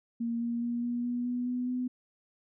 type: tone with pitch steps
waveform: sine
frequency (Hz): 233.1 / 235.5 / 238 / 240.5 / 243 / 245.5 / 248.1 / 250.7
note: A#3 / A#3 / A#3 / B3 / B3 / B3 / B3 / B3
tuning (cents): 0 / +18 / +36 / -46 / -28 / -10 / +8 / +26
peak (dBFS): -29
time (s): 0.2-1.88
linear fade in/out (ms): 10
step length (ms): 210
effects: none